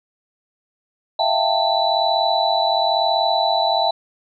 sine tone cluster, 650 / 691 / 786 / 890 / 3965 Hz, E5 / F5 / G5 / A5 / B7, -24 / -19 / +4 / +20 / +6 cents, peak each -22 dBFS, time 1.19-3.91 s, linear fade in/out 5 ms, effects none

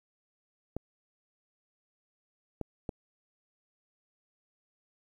clicks, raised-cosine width 2 ms, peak -21 dBFS, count 3, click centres 0.766 / 2.613 / 2.892 s, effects 10-bit

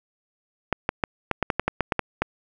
clicks, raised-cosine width 0.5 ms, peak -6 dBFS, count 12, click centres 0.727 / 0.891 / 1.038 / 1.313 / 1.427 / 1.502 / 1.596 / 1.68 / 1.807 / 1.922 / 1.993 / 2.22 s, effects none

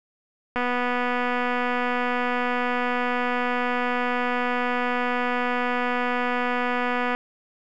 click train, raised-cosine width 0.5 ms, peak -11 dBFS, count 1622, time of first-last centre 0.56-7.149 s, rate 246 Hz, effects none

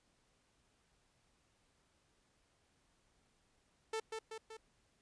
sawtooth tone with echo, 443 Hz, A4, 12 cents sharp, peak -33 dBFS, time 3.93-4 s, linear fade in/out 5 ms, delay 190 ms, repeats 3, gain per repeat -4 dB, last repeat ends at 4.57 s, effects pink hiss -75 dBFS RMS until 5.01 s + resampled to 22050 Hz

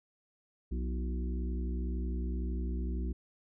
harmonic tone with a mistuned harmonic, 62 Hz, B1, 7 cents sharp, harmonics 1 / 3 / 4 / 5 / 6, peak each -32 / -42 / -44 / -46 / -48 dBFS, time 0.71-3.13 s, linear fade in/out 10 ms, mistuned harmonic 5, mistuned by +61 cents, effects none

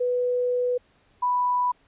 sine tone pair in turn, 494 / 988 Hz, B4 / B5, 0 / 0 cents, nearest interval octave, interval 1200 cents, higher second, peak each -21 / -20 dBFS, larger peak second, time 0-0.78 / 1.22-1.72 s, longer first, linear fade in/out 10 ms, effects pink hiss -62 dBFS RMS until 1.87 s + resampled to 8000 Hz

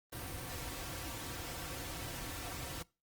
pink noise with comb filter, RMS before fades -43 dBFS, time 0.12-2.83 s, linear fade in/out 10 ms, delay 4.8 ms, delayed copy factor -0.65, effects noise-tail reverb RT60 0.3 s tail -23 dB re dry + Opus 32 kbps

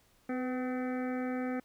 harmonic tone with a mistuned harmonic, 254.6 Hz, C4, 47 cents flat, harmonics 1 / 2 / 3 / 5 / 6 / 7 / 8 / 9, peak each -33 / -39 / -43 / -47 / -49 / -50 / -51 / -52 dBFS, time 0.29-1.6 s, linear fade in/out 5 ms, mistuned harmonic 2, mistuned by -25 cents, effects pink hiss -67 dBFS RMS until 1.64 s

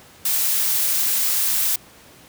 blue noise, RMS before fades -20 dBFS, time 0.25-1.76 s, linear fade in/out 5 ms, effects pink hiss -47 dBFS RMS until 2.28 s + high-pass 80 Hz 12 dB/octave

